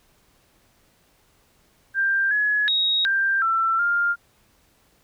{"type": "tone with pitch steps", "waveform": "sine", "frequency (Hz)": [1585, 1690, 3779, 1582, 1340, 1402], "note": ["G6", "G#6", "A#7", "G6", "E6", "F6"], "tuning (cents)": [19, 30, 23, 15, 28, 6], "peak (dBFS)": -18, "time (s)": [1.94, 4.16], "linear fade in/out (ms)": 50, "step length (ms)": 370, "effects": ["pink hiss -61 dBFS RMS until 5.03 s"]}